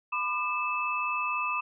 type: tone cluster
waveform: sine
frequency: 1000 / 1204 / 2617 Hz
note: B5 / D6 / E7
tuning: +21 / +43 / -13 cents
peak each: -33 / -31 / -31 dBFS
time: 0.12-1.61 s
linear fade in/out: 10 ms
effects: none